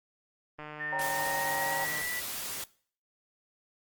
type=click train; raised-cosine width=0.5 ms; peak=-27 dBFS; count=216; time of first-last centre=0.59-2.014 s; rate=151 Hz
type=tone with pitch glide; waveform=sine; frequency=1811 to 1963.5 Hz; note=A6 to B6; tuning=+49 to -11 cents; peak=-33 dBFS; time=0.79-2.21 s; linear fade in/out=20 ms; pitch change=+140 cents; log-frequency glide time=1.02-2.03 s
type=chord; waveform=sine; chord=G diminished; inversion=second; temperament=equal; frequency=554.4 / 784 / 932.3 Hz; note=Db5 / G5 / Bb5; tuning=0 / 0 / 0 cents; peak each=-38 / -36 / -34 dBFS; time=0.92-1.85 s; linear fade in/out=10 ms
type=noise; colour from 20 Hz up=white; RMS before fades=-37 dBFS; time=0.99-2.64 s; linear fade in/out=2 ms
effects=noise-tail reverb RT60 0.5 s tail -21 dB re dry + Opus 24 kbps